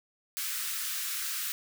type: high-pass noise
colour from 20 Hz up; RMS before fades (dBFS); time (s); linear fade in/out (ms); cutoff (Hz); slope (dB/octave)
white; -34; 0.37-1.52; 0; 1200; 48
effects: none